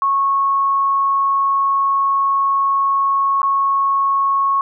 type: tone with dropouts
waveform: sine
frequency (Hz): 1100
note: C#6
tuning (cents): -14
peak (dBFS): -13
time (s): 0.02-4.61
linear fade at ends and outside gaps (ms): 1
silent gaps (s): 3.418-3.43
effects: none